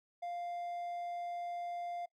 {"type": "tone", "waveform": "triangle", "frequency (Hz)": 698.5, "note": "F5", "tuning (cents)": 0, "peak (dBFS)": -36, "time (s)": [0.22, 2.06], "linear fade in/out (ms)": 10, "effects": ["noise-tail reverb RT60 0.1 s tail -23 dB re dry"]}